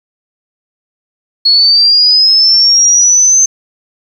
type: linear sweep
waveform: sine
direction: up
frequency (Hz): 4334 to 6272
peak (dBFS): -4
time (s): 1.45-3.46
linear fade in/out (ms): 10
effects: 7-bit